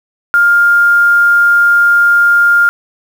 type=tone with quantisation; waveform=sine; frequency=1405 Hz; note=F6; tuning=10 cents sharp; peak=-5 dBFS; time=0.34-2.69 s; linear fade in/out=0 ms; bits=5; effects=none